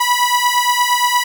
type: beating tone pair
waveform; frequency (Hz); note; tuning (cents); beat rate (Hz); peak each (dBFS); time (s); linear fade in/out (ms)
sawtooth; 976 / 984.6; B5 / B5; -21 / -6; 8.6; -12; 0-1.24; 10
effects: none